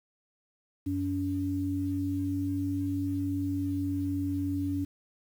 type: tone pair together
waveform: sine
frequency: 94.8 / 284.1 Hz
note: F#2 / C#4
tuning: +43 / +43 cents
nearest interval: octave + perfect fifth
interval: 1900 cents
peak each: -33 / -29 dBFS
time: 0.86-4.85 s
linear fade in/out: 10 ms
effects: 9-bit